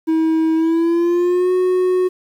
triangle tone with pitch glide, 321.1 to 366.7 Hz, E4 to F#4, -45 to -15 cents, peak -11 dBFS, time 0.07-2.09 s, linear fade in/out 20 ms, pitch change +230 cents, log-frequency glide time 0.55-1.52 s, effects 8-bit

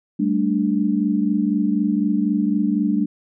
sine chord, G suspended second, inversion none, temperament equal, 196 / 220 / 293.7 Hz, G3 / A3 / D4, 0 / 0 / 0 cents, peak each -21 dBFS, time 0.19-3.06 s, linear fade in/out 10 ms, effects none

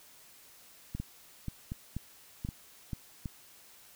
two click trains, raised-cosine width 5 ms, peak -24 / -23 dBFS, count 4 / 5, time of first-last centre 0.95-3.258 / 1-2.932 s, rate 1.3 / 2.07 Hz, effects white hiss -57 dBFS RMS until 3.95 s

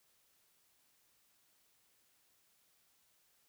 silence, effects white hiss -73 dBFS RMS until 3.48 s

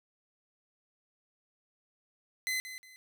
sawtooth tone with echo, 2037 Hz, C7, 47 cents flat, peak -27 dBFS, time 2.47-2.6 s, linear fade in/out 0 ms, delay 180 ms, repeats 2, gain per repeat -11 dB, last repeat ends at 2.96 s, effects none

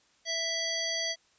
harmonic tone, 659.3 Hz, E5, in tune, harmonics 1 / 3 / 5 / 7 / 9, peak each -38 / -36 / -36 / -34 / -36 dBFS, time 0.25-1.16 s, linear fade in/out 50 ms, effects white hiss -66 dBFS RMS until 1.38 s + resampled to 16000 Hz

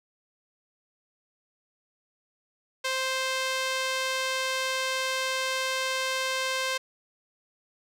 sawtooth tone with band-pass filter, 523.3 Hz, C5, in tune, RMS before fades -29 dBFS, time 2.84-6.78 s, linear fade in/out 10 ms, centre 3400 Hz, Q 0.58, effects none

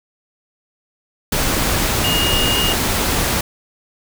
sine tone in noise, 2851 Hz, F7, 35 cents sharp, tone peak -18 dBFS, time 2.04-2.73 s, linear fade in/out 5 ms, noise pink, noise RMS -18 dBFS, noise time 1.32-3.41 s, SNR -3 dB, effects none

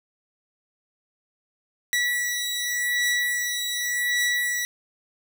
sawtooth beating tone pair, 1945 / 1945.87 Hz, B6 / B6, -27 / -26 cents, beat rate 0.87 Hz, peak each -25 / -21 dBFS, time 1.93-4.65 s, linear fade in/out 0 ms, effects none

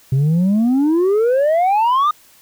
sine exponential sweep, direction up, 128.6 to 1244.5 Hz, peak -9 dBFS, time 0.12-2.11 s, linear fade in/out 5 ms, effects tanh soft clip ceiling -11 dBFS + white hiss -49 dBFS RMS until 2.41 s

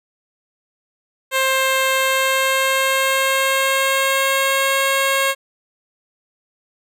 10% pulse tone with pitch glide, 529 to 542.9 Hz, C5 to C#5, +19 to -36 cents, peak -7 dBFS, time 1.31-5.35 s, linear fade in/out 50 ms, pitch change +45 cents, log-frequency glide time 1.95-4.84 s, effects none

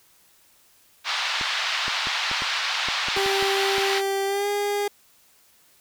white band-pass noise, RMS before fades -26 dBFS, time 1.04-4.02 s, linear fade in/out 50 ms, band 810 to 4300 Hz, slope 24 dB/octave
clicks, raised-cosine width 2 ms, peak -22 dBFS, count 11, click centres 1.412 / 1.881 / 2.071 / 2.314 / 2.421 / 2.886 / 3.085 / 3.172 / 3.261 / 3.426 / 3.782 s
30% pulse tone with pitch glide, 392 to 408.6 Hz, G4 to G#4, 0 to -28 cents, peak -20 dBFS, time 3.16-4.88 s, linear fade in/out 5 ms, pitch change +72 cents, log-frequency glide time 4.25-4.48 s
effects white hiss -58 dBFS RMS until 5.8 s

